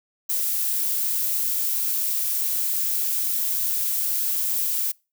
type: noise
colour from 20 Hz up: violet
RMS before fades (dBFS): -24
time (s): 0.29-4.92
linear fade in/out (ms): 10
effects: noise-tail reverb RT60 0.3 s tail -26 dB re dry